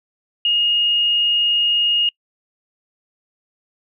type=tone; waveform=sine; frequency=2857 Hz; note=F7; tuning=39 cents sharp; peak=-14 dBFS; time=0.45-2.09 s; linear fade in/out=2 ms; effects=noise-tail reverb RT60 0.1 s tail -26 dB re dry

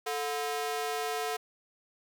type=ring-modulated tone; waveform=sawtooth; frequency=581 Hz; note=D5; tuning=19 cents flat; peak=-24 dBFS; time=0.06-1.37 s; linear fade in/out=10 ms; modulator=141 Hz; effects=none

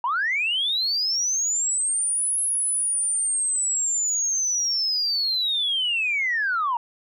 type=linear two-way sweep; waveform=sine; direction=up then down; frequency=910 to 10660 to 910 Hz; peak=-20 dBFS; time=0.04-6.77 s; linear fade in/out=2 ms; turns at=2.41 s; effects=tanh soft clip ceiling -16 dBFS

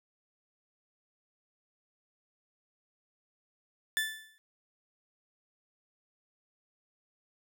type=tone with exponential decay; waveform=30% pulse; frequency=1754 Hz; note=A6; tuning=6 cents flat; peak=-23 dBFS; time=3.97-4.38 s; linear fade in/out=0 ms; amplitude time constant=89 ms; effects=none

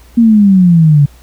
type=exponential sweep; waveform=sine; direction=down; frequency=237.6 to 140.2 Hz; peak=-3 dBFS; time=0.17-1.06 s; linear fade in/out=10 ms; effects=added 60 Hz sine -37 dBFS peak until 1.22 s + pink hiss -45 dBFS RMS until 1.22 s

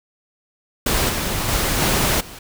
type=noise with level steps; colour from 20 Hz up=pink; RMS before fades=-19 / -23 / -20 / -18 / -37 dBFS; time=0.86-2.39 s; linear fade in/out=5 ms; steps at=1.09 / 1.48 / 1.8 / 2.2 s; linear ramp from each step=10 ms; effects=none

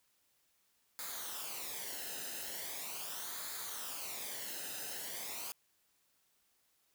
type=noise with flanger; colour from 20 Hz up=white; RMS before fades=-43 dBFS; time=0.99-5.52 s; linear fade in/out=0 ms; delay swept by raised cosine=0.35 to 0.89 ms; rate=0.4 Hz; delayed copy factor=-0.65; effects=white hiss -75 dBFS RMS until 6.94 s

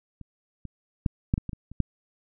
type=clicks; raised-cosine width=5 ms; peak=-29 / -25 / -10 / -9 / -15 / -20 / -23 / -29 / -10 dBFS; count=9; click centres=0.213 / 0.653 / 1.062 / 1.339 / 1.379 / 1.493 / 1.532 / 1.716 / 1.803 s; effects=none

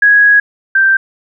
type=tone pair in turn; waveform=sine; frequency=1661.2 / 1568 Hz; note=G#6 / G6; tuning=0 / 0 cents; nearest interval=minor second; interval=100 cents; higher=first; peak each=-4 / -6 dBFS; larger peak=first; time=0.02-0.4 / 0.75-0.97 s; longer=first; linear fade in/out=5 ms; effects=none

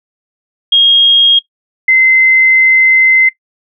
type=tone pair in turn; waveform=sine; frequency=3257 / 2063 Hz; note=G#7 / C7; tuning=-34 / -25 cents; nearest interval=minor sixth; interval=791 cents; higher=first; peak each=-4 dBFS; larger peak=neither; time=0.72-1.39 / 1.88-3.29 s; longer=second; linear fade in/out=5 ms; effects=noise-tail reverb RT60 0.1 s tail -19 dB re dry

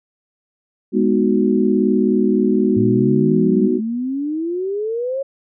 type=chord; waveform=sine; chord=G# minor seventh; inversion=none; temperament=equal; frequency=207.7 / 246.9 / 311.1 / 370 Hz; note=G#3 / B3 / D#4 / F#4; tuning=0 / 0 / 0 / 0 cents; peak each=-17 / -18 / -21 / -18 dBFS; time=0.92-3.81 s; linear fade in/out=50 ms
type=exponential sweep; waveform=sine; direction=up; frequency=110 to 554.4 Hz; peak=-19 dBFS; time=2.76-5.23 s; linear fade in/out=10 ms
effects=none

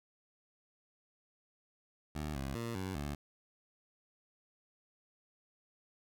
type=tone with pitch steps; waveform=15% pulse; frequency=75.5 / 67.7 / 116.5 / 94.2 / 72.3 Hz; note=D2 / C#2 / A#2 / F#2 / D2; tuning=+48 / -40 / -1 / +32 / -27 cents; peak=-31 dBFS; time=2.15-3.15 s; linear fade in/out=5 ms; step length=200 ms; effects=none

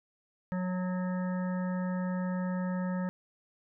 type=harmonic tone; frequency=182.8 Hz; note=F#3; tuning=21 cents flat; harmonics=1 / 3 / 5 / 7 / 9 / 10; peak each=-30 / -40 / -44 / -47 / -49 / -50 dBFS; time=0.52-3.09 s; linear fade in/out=0 ms; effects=none

